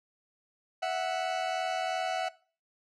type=tone pair together; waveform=40% pulse; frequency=657.2 / 740 Hz; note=E5 / F#5; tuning=-5 / 0 cents; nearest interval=major second; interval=205 cents; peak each=-32 / -30 dBFS; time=0.82-2.29 s; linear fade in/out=10 ms; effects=noise-tail reverb RT60 0.4 s tail -20 dB re dry + low-pass 5000 Hz 12 dB/octave